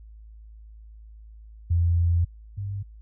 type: tone pair in turn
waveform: sine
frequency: 85.4 / 99.87 Hz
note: F2 / G2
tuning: -38 / +33 cents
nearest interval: minor third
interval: 271 cents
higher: second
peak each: -18 / -28 dBFS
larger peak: first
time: 1.7-2.25 / 2.57-2.83 s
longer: first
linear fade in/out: 10 ms
effects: added 54 Hz sine -43 dBFS peak until 3.01 s